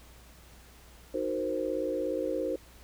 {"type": "chord", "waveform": "sine", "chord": "C half-diminished seventh", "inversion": "first", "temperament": "equal", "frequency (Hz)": [311.1, 370, 466.2, 523.3], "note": ["Eb4", "Gb4", "Bb4", "C5"], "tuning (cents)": [0, 0, 0, 0], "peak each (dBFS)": [-35, -36, -35, -32], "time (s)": [1.14, 2.56], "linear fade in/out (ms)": 5, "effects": ["added 60 Hz sine -55 dBFS peak until 2.83 s", "pink hiss -56 dBFS RMS until 2.83 s"]}